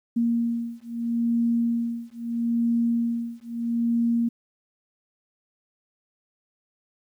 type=beating tone pair; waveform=sine; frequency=233.4 / 234.17 Hz; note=A#3 / A#3; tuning=+2 / +8 cents; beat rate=0.77 Hz; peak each=-25 dBFS; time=0.16-4.29 s; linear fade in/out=10 ms; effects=10-bit